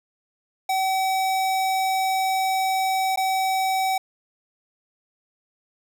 square tone with dropouts, 762 Hz, G5, 49 cents flat, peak -21 dBFS, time 0.69-3.98 s, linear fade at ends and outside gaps 5 ms, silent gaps 3.16-3.173 s, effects none

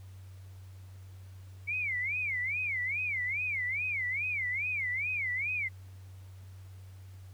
sine tone with vibrato, 2221 Hz, C#7, 3 cents sharp, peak -30 dBFS, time 1.67-5.69 s, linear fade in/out 20 ms, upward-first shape sine, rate 2.4 Hz, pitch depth 220 cents each way, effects added 94 Hz sine -46 dBFS peak until 7.33 s + pink hiss -63 dBFS RMS until 7.33 s

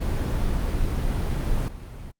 brown noise with level steps, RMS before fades -24 / -36 dBFS, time 0-2.12 s, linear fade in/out 20 ms, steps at 1.68 s, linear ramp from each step 5 ms, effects Opus 24 kbps

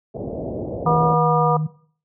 white low-pass noise, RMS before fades -28 dBFS, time 0.14-1.15 s, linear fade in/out 10 ms, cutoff 650 Hz, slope 48 dB/octave
sine tone with pitch glide, 159.7 to 154.8 Hz, D#3 to D#3, +45 to -9 cents, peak -19 dBFS, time 0.85-1.67 s, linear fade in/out 10 ms, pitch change -54 cents, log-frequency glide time 1.06-1.54 s
harmonic tone, 241.6 Hz, B3, 38 cents flat, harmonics 2 / 3 / 4 / 5, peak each -21 / -21 / -21 / -21 dBFS, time 0.86-1.57 s, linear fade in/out 5 ms
effects noise-tail reverb RT60 0.5 s tail -19 dB re dry + high-pass 60 Hz 12 dB/octave

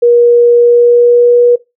sine tone with pitch glide, 477.3 to 483.1 Hz, A#4 to B4, +41 to -38 cents, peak -3 dBFS, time 0.02-1.56 s, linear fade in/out 10 ms, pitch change +21 cents, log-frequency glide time 0.57-1.43 s, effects noise-tail reverb RT60 0.2 s tail -19 dB re dry

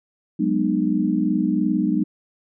sine chord, G# minor seventh, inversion third, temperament equal with one note detuned, 185 / 207.7 / 246.9 / 304.9 Hz, F#3 / G#3 / B3 / D#4, 0 / 0 / 0 / -35 cents, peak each -24 / -23 / -24 / -22 dBFS, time 0.39-2.04 s, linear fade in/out 10 ms, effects none

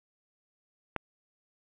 click, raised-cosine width 0.5 ms, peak -15 dBFS, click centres 0.963 s, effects resampled to 8000 Hz + 8-bit

